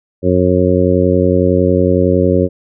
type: harmonic tone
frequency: 90.9 Hz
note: F#2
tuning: 30 cents flat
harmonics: 1 / 2 / 3 / 4 / 5 / 6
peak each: -16 / -16 / -16 / -16 / -16 / -16 dBFS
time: 0.22-2.49 s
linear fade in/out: 50 ms
effects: none